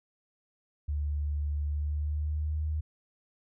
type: tone with pitch glide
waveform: sine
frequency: 73.42 to 76.98 Hz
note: D2 to D#2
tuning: 0 to -18 cents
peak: -28 dBFS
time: 0.88-2.81 s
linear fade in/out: 10 ms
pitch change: +82 cents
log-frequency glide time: 1.66-2.66 s
effects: none